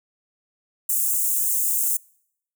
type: high-pass noise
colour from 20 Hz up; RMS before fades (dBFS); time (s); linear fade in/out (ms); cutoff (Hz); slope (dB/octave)
white; -22; 0.89-1.97; 5; 6900; 48
effects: noise-tail reverb RT60 0.7 s tail -26 dB re dry